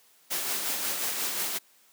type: noise with tremolo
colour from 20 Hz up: white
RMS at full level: -29 dBFS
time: 0.3-1.59 s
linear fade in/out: 20 ms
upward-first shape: sine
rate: 5.6 Hz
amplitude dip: 35%
effects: white hiss -61 dBFS RMS until 1.92 s + high-pass 200 Hz 12 dB/octave